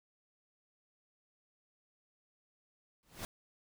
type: noise with exponential growth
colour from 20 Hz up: pink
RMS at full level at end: -38 dBFS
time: 3.03-3.25 s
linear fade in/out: 0 ms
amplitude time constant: 47 ms
effects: none